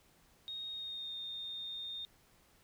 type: tone with pitch glide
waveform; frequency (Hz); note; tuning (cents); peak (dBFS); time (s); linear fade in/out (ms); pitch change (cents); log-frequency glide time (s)
sine; 3729 to 3659; A#7 to A#7; 0 to -33; -40; 0.48-2.05; 0; -33; 0.71-1.16
effects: pink hiss -67 dBFS RMS until 2.63 s